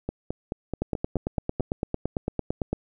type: two click trains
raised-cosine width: 2 ms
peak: -15 / -12 dBFS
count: 8 / 18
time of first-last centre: 0.09-1.599 / 0.82-2.73 s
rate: 4.64 / 8.9 Hz
effects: none